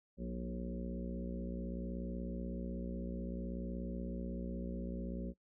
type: harmonic tone with a mistuned harmonic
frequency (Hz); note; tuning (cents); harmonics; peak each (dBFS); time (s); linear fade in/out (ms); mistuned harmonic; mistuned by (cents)
60.6; B1; -32; 1 / 3 / 4 / 5 / 6 / 7 / 8 / 9; -43 / -42 / -45 / -53 / -51 / -53 / -59 / -50; 0.17-5.34; 50; 4; -32
effects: noise-tail reverb RT60 0.1 s tail -23 dB re dry